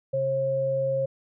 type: tone pair together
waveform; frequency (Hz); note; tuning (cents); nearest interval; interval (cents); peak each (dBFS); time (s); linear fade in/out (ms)
sine; 134.75 / 539; C#3 / C#5; -49 / -49; 2 octaves; 2400; -32 / -23; 0.13-1.06; 10
effects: none